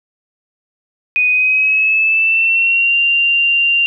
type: tone with pitch glide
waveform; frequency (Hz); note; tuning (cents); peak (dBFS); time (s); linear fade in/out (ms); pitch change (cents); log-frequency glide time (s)
sine; 2489 to 2778; D#7 to F7; 0 to -10; -10; 1.16-3.86; 0; +190; 1.28-2.96
effects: none